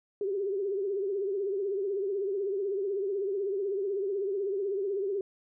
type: tone with vibrato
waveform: sine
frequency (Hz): 394.9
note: G4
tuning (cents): +13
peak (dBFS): -28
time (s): 0.21-5.21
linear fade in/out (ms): 2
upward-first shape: triangle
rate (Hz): 16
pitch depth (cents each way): 110
effects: none